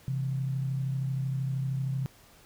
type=tone pair together; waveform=sine; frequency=132.4 / 165.33 Hz; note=C3 / E3; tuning=+21 / +5 cents; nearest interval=major third; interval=384 cents; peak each=-28 / -38 dBFS; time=0.08-2.06 s; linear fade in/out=0 ms; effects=pink hiss -57 dBFS RMS until 2.45 s